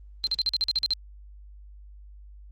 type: tone bursts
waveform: sine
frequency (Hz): 4129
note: C8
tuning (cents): -24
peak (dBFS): -21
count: 10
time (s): 0.24-0.935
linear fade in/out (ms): 0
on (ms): 29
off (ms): 45
effects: added 50 Hz sine -44 dBFS peak until 2.51 s + Opus 32 kbps